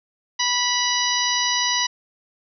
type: harmonic tone with a mistuned harmonic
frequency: 982 Hz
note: B5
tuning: 10 cents flat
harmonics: 1 / 2 / 3 / 4 / 5 / 6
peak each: -26 / -26 / -26 / -26 / -26 / -26 dBFS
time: 0.39-1.87 s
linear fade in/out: 10 ms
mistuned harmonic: 6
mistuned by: -17 cents
effects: none